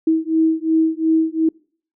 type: beating tone pair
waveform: sine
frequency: 320 / 322.8 Hz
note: D#4 / E4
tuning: +49 / -36 cents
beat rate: 2.8 Hz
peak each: -17 dBFS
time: 0.07-1.49 s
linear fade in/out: 5 ms
effects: noise-tail reverb RT60 0.5 s tail -26 dB re dry